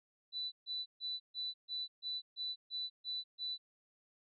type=tone bursts; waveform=sine; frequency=3980 Hz; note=B7; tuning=13 cents sharp; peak=-37 dBFS; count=10; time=0.32-3.58 s; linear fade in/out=50 ms; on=200 ms; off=140 ms; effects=none